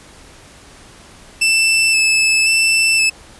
sawtooth tone with vibrato, 2637 Hz, E7, in tune, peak -8 dBFS, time 1.41-3.1 s, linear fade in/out 10 ms, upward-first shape square, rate 0.95 Hz, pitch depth 14 cents each way, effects pink hiss -42 dBFS RMS until 3.39 s + resampled to 24000 Hz

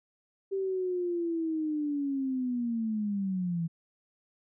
sine linear sweep, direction down, 392 to 163 Hz, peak -28 dBFS, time 0.51-3.68 s, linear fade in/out 20 ms, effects none

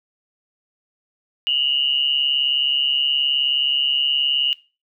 sine tone pair together, 2843 / 2982 Hz, F7 / F#7, +30 / +13 cents, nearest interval minor second, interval 83 cents, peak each -19 / -22 dBFS, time 1.47-4.53 s, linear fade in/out 0 ms, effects noise-tail reverb RT60 0.3 s tail -18 dB re dry

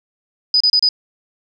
sine tone bursts, 4978 Hz, D#8, in tune, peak -10 dBFS, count 4, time 0.54-0.889 s, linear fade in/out 2 ms, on 64 ms, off 31 ms, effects none

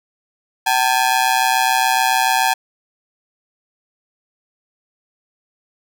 sawtooth ring-modulated tone, 830.6 Hz, G#5, in tune, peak -7 dBFS, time 0.66-2.54 s, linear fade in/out 10 ms, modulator 63.5 Hz, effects none

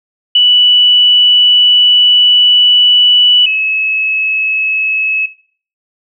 sine tone pair in turn, 2960 / 2582 Hz, F#7 / E7, 0 / -37 cents, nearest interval major second, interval 237 cents, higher first, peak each -4 / -10 dBFS, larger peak first, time 0.35-3.46 / 3.46-5.26 s, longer first, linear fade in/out 5 ms, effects noise-tail reverb RT60 0.5 s tail -18 dB re dry

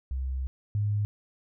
sine tone pair in turn, 65.41 / 103.83 Hz, C2 / G#2, 0 / 0 cents, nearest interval minor sixth, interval 800 cents, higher second, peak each -28 / -24 dBFS, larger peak second, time 0.11-0.47 / 0.75-1.05 s, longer first, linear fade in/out 0 ms, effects none

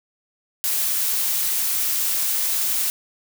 blue noise, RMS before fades -22 dBFS, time 0.64-2.9 s, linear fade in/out 0 ms, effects none

